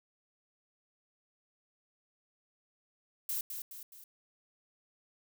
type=noise with echo; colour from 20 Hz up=violet; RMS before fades=-35 dBFS; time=3.29-3.41 s; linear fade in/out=2 ms; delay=210 ms; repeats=3; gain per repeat=-6 dB; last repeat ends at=4.04 s; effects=none